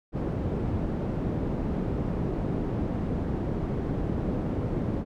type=low-pass noise; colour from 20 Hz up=white; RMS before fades=-29 dBFS; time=0.12-5.05 s; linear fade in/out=50 ms; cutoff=280 Hz; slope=12 dB/octave; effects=none